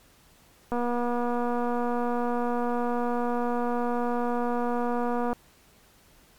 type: click train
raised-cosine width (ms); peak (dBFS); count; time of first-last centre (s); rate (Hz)
1; -16; 1112; 0.72-5.33; 241
effects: pink hiss -58 dBFS RMS until 6.38 s + MP3 96 kbps